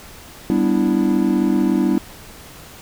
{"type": "chord", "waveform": "triangle", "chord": "E minor seventh", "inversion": "first", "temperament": "equal", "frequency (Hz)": [196, 246.9, 293.7, 329.6], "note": ["G3", "B3", "D4", "E4"], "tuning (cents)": [0, 0, 0, 0], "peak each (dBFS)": -18, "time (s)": [0.5, 1.98], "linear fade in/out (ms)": 0, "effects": ["pink hiss -40 dBFS RMS until 2.81 s"]}